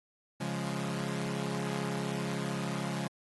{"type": "chord", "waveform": "sawtooth", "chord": "Db major", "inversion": "none", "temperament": "equal", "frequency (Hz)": [138.59, 174.61, 207.7], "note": ["Db3", "F3", "Ab3"], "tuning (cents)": [0, 0, 0], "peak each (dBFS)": -33, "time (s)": [0.4, 3.08], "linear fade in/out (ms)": 10, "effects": ["AAC 32 kbps"]}